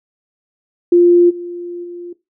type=tone with level steps; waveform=sine; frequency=349.2 Hz; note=F4; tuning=in tune; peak=-5 / -23 / -26 dBFS; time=0.92-2.13 s; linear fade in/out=5 ms; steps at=1.29 / 1.83 s; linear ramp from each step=20 ms; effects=noise-tail reverb RT60 0.2 s tail -17 dB re dry